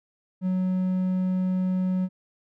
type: tone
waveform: triangle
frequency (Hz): 185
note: F#3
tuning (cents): 0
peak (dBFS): -20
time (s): 0.41-2.09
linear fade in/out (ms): 50
effects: none